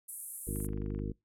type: band-pass noise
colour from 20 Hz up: pink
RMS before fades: -44 dBFS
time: 0.08-0.67 s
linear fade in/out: 10 ms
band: 9200 to 12000 Hz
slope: 48 dB/octave
type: harmonic tone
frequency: 51 Hz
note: G#1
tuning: 31 cents flat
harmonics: 1 / 2 / 3 / 4 / 5 / 6 / 7 / 9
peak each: -37 / -40 / -42 / -43 / -44 / -45 / -45 / -47 dBFS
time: 0.47-1.12 s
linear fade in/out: 5 ms
type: click train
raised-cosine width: 0.5 ms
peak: -40 dBFS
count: 11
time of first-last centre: 0.56-0.991 s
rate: 23.2 Hz
effects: noise-tail reverb RT60 0.2 s tail -24 dB re dry